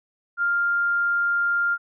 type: tone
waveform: sine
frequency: 1399 Hz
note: F6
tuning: 3 cents sharp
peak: -19 dBFS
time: 0.37-1.78 s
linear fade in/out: 50 ms
effects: none